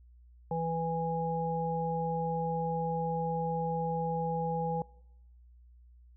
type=harmonic tone; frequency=164.81 Hz; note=E3; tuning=in tune; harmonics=1 / 3 / 5; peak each=-34 / -34 / -34 dBFS; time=0.51-4.82 s; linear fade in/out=2 ms; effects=noise-tail reverb RT60 0.9 s tail -24 dB re dry + added 60 Hz sine -54 dBFS peak until 6.16 s